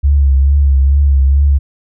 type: tone with vibrato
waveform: sine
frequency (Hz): 69.3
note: C#2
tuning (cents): 0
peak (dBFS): -6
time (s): 0.03-1.59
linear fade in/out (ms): 20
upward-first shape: triangle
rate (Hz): 2.3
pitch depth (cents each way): 63
effects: none